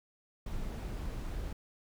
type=noise; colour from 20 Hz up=brown; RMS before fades=-38 dBFS; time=0.46-1.53 s; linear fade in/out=5 ms; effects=none